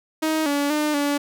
sawtooth tone with pitch steps, 314.7 / 285.9 / 301.3 / 287.3 Hz, D#4 / D4 / D4 / D4, +20 / -46 / +44 / -38 cents, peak -16 dBFS, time 0.22-1.18 s, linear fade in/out 10 ms, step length 240 ms, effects none

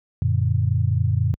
sine chord, Gb augmented, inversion none, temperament equal, 92.5 / 116.54 / 146.83 Hz, Gb2 / Bb2 / D3, 0 / 0 / 0 cents, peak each -20 / -20 / -25 dBFS, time 0.22-1.34 s, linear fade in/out 0 ms, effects high-pass 60 Hz 12 dB/octave

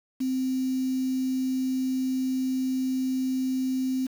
sine tone with quantisation, 260 Hz, C4, 11 cents flat, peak -24 dBFS, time 0.2-4.07 s, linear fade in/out 10 ms, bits 7, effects none

